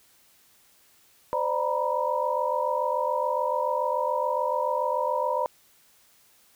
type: tone cluster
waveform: sine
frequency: 515 / 593 / 935 / 982 Hz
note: C5 / D5 / A#5 / B5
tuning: -28 / +17 / +5 / -10 cents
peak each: -29 dBFS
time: 1.33-5.46 s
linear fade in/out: 0 ms
effects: white hiss -60 dBFS RMS until 6.55 s